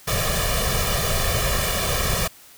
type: noise with comb filter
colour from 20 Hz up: pink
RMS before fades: -22 dBFS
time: 0.07-2.28 s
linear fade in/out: 10 ms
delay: 1.7 ms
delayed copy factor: +0.95
effects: white hiss -48 dBFS RMS until 2.57 s